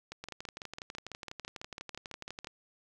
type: two click trains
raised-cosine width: 0.2 ms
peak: -24 / -24 dBFS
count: 15 / 28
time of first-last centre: 0.12-2.446 / 0.24-2.471 s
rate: 6.02 / 12.1 Hz
effects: none